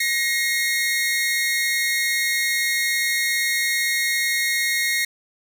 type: tone pair together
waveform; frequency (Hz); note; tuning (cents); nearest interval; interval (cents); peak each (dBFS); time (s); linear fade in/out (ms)
sawtooth; 1887.6 / 2150; A#6 / C7; +21 / +47; major second; 226; -19; 0-5.05; 5
effects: none